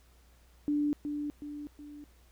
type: tone with echo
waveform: sine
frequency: 293.7 Hz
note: D4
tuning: in tune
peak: -26 dBFS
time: 0.68-0.93 s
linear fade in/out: 0 ms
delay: 370 ms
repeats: 3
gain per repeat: -6 dB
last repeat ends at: 2.04 s
effects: added 60 Hz sine -59 dBFS peak until 2.31 s + pink hiss -66 dBFS RMS until 2.31 s